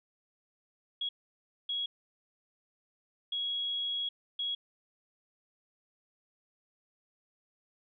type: tone bursts at uneven times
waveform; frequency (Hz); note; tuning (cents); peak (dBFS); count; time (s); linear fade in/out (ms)
sine; 3322; G#7; 0; -31; 4; 1.01-1.09 / 1.69-1.86 / 3.32-4.09 / 4.39-4.55; 5
effects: none